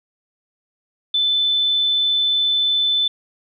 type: tone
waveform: sine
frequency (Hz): 3517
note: A7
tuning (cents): -1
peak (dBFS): -15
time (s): 1.14-3.08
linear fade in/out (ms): 5
effects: none